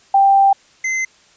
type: tone pair in turn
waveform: sine / square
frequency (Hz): 787 / 2063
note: G5 / C7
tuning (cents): +7 / -25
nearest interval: octave + perfect fourth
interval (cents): 1668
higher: second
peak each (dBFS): -8 / -18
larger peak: first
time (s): 0.14-0.53 / 0.84-1.05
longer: first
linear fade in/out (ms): 5
effects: white hiss -51 dBFS RMS until 1.36 s + resampled to 16000 Hz